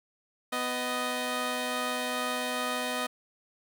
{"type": "tone pair together", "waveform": "10% pulse", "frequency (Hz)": [249.4, 622.3], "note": ["B3", "D#5"], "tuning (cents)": [17, 0], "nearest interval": "octave + major third", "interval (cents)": 1583, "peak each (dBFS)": [-24, -24], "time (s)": [0.52, 3.07], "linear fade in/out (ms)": 10, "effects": []}